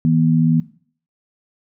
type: tone pair together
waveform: sine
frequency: 160.51 / 241.4 Hz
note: E3 / B3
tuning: -46 / -39 cents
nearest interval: perfect fifth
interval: 707 cents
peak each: -14 / -16 dBFS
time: 0.05-0.6 s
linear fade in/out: 0 ms
effects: noise-tail reverb RT60 0.5 s tail -18 dB re dry